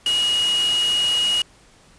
sine tone in noise, 2891 Hz, F#7, 41 cents flat, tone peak -17 dBFS, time 0.06-1.42 s, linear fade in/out 2 ms, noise white, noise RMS -28 dBFS, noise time 0.06-1.42 s, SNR +8 dB, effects pink hiss -52 dBFS RMS until 1.98 s + resampled to 22050 Hz

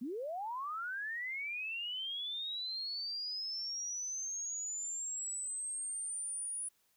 sine linear sweep, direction up, 219 to 9830 Hz, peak -37 dBFS, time 0.01-6.69 s, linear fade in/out 10 ms, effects white hiss -74 dBFS RMS until 6.96 s

